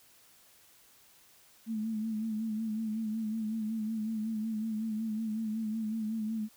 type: tone with vibrato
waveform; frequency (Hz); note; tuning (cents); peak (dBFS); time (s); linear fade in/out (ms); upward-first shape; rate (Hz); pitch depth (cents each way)
sine; 219.2; A3; -6; -31; 1.66-6.49; 50; sine; 5.4; 50
effects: white hiss -61 dBFS RMS until 6.56 s